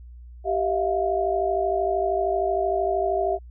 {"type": "tone cluster", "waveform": "sine", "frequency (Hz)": [390.4, 648, 701], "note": ["G4", "E5", "F5"], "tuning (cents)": [-7, -30, 6], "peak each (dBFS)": -25, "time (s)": [0.44, 3.39], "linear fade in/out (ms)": 50, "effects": ["added 60 Hz sine -40 dBFS peak until 3.5 s"]}